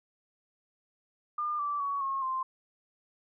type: tone with pitch steps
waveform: sine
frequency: 1205 / 1163.3 / 1123 / 1084.1 / 1046.6 Hz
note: D6 / D6 / C#6 / C#6 / C6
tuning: +44 / -17 / +22 / -39 / 0 cents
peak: -29 dBFS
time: 1.38-2.43 s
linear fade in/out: 5 ms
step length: 210 ms
effects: none